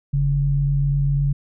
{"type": "tone pair together", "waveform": "sine", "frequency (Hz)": [44.11, 140.4], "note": ["F1", "C#3"], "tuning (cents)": [18, 22], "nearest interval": "octave + minor sixth", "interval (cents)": 2004, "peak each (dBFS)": [-23, -17], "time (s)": [0.13, 1.33], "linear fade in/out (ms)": 10, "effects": []}